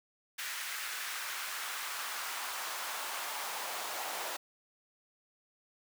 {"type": "noise with high-pass filter sweep", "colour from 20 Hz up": "pink", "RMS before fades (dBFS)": -39, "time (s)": [0.38, 4.37], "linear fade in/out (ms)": 10, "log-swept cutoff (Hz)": [1700, 690], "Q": 1.5, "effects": []}